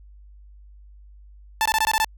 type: tone bursts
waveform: sawtooth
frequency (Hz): 880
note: A5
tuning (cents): 0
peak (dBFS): -14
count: 7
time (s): 1.61-2.045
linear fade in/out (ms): 0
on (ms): 45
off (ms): 20
effects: added 50 Hz sine -44 dBFS peak until 2.17 s